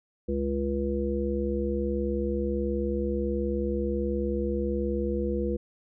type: harmonic tone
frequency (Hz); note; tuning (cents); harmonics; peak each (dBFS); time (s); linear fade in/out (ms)
69.3; C#2; 0; 1 / 3 / 5 / 7; -31 / -31 / -31 / -31; 0.28-5.57; 10
effects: none

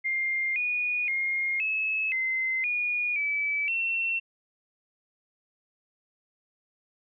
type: tone with pitch steps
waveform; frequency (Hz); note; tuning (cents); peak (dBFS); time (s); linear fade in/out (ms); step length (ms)
sine; 2110 / 2459 / 2134 / 2590 / 2065 / 2446 / 2301 / 2707; C7 / D#7 / C7 / E7 / C7 / D#7 / D7 / E7; +14 / -21 / +34 / -31 / -23 / -30 / -36 / +45; -25; 0.04-4.2; 20; 520
effects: none

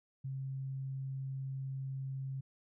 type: tone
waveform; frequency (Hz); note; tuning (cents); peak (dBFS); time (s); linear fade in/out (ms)
sine; 134.2; C3; +44; -37; 0.24-2.41; 10
effects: none

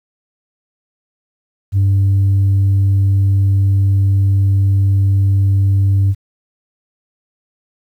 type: tone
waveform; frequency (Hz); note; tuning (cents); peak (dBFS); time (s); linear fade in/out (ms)
sine; 98; G2; 0; -7; 1.72-6.15; 50
effects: tanh soft clip ceiling -8 dBFS + 8-bit

